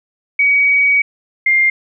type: tone pair in turn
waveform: sine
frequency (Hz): 2261 / 2110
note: C#7 / C7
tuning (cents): +34 / +14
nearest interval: minor second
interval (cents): 120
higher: first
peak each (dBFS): -9 / -9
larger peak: neither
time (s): 0.39-1.02 / 1.46-1.7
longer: first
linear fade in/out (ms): 5
effects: none